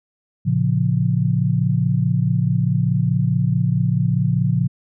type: chord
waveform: sine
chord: Bb minor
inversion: none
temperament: equal with one note detuned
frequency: 113.88 / 138.59 / 174.61 Hz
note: Bb2 / Db3 / F3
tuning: -40 / 0 / 0 cents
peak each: -20 / -19 / -20 dBFS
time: 0.45-4.68 s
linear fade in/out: 20 ms
effects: none